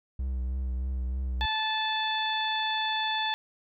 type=tone with vibrato; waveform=triangle; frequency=64 Hz; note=C2; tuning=38 cents flat; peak=-26 dBFS; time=0.19-1.46 s; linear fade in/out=5 ms; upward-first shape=triangle; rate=3.2 Hz; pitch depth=50 cents each way
type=harmonic tone; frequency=873 Hz; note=A5; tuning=14 cents flat; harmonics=1 / 2 / 3 / 4 / 5; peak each=-30 / -33 / -38 / -31 / -43 dBFS; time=1.41-3.34 s; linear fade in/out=0 ms
effects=none